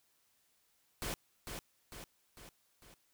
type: noise with echo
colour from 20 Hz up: pink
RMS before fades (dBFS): -39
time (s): 1.02-1.14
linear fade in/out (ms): 0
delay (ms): 450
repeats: 4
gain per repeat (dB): -5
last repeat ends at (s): 2.94
effects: white hiss -74 dBFS RMS until 3.13 s